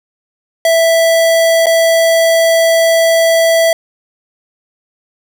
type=tone with dropouts; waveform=square; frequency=659.3 Hz; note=E5; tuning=in tune; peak=-8 dBFS; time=0.65-3.73 s; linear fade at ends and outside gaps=2 ms; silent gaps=1.659-1.667 s; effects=none